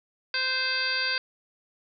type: harmonic tone with a mistuned harmonic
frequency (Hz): 519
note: C5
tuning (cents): -14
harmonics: 1 / 2 / 3 / 4 / 5 / 6 / 7 / 8 / 9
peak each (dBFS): -41 / -40 / -29 / -36 / -33 / -41 / -37 / -38 / -29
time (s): 0.34-1.18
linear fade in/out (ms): 2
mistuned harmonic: 6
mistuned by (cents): +62
effects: none